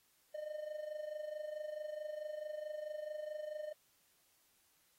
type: tone with amplitude modulation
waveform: triangle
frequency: 608 Hz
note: D#5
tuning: 40 cents flat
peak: -36 dBFS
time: 0.34-3.73 s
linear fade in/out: 10 ms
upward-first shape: sine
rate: 24.6 Hz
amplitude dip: 70%
effects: white hiss -73 dBFS RMS until 4.98 s + AAC 48 kbps